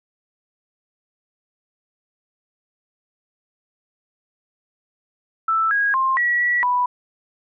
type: tone with pitch steps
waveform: sine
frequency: 1322 / 1644 / 1057 / 1928 / 1940 / 987 Hz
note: E6 / G#6 / C6 / B6 / B6 / B5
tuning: +5 / -18 / +17 / -42 / -31 / -1 cents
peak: -16 dBFS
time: 5.48-6.86 s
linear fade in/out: 5 ms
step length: 230 ms
effects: none